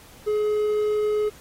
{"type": "tone", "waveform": "triangle", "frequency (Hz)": 422.8, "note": "G#4", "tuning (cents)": 31, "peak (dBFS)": -18, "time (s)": [0.26, 1.3], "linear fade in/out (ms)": 20, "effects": ["pink hiss -49 dBFS RMS until 1.4 s", "AAC 48 kbps"]}